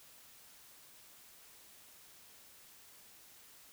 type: silence
effects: white hiss -59 dBFS RMS until 3.72 s